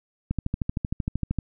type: click train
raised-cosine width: 5 ms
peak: -13 dBFS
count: 15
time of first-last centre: 0.31-1.387 s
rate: 13 Hz
effects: none